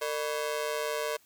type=ring-modulated tone; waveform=sawtooth; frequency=528 Hz; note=C5; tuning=16 cents sharp; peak=-23 dBFS; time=0.01-1.17 s; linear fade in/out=10 ms; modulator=72.4 Hz; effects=white hiss -63 dBFS RMS until 1.25 s